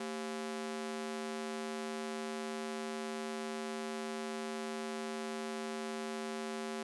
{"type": "ring-modulated tone", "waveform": "sawtooth", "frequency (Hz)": 308.2, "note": "D#4", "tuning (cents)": -16, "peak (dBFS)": -31, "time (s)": [0, 6.83], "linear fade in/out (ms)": 5, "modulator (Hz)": 84, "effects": ["resampled to 24000 Hz"]}